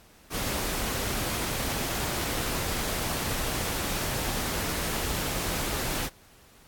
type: noise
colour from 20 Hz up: pink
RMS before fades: -30 dBFS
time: 0.3-6.1 s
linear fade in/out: 50 ms
effects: pink hiss -56 dBFS RMS until 6.67 s + AAC 64 kbps